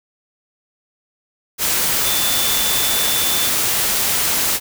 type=tone in noise; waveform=sine; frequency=3520 Hz; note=A7; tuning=in tune; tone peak=-23 dBFS; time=2.02-3.51 s; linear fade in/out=50 ms; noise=white; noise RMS=-18 dBFS; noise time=1.58-4.6 s; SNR=-8 dB; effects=none